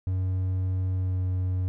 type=tone with pitch glide; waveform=triangle; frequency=93.1 to 92.14 Hz; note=F#2 to F#2; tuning=+11 to -7 cents; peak=-22 dBFS; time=0.07-1.68 s; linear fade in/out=0 ms; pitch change=-18 cents; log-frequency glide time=0.92-1.23 s; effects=none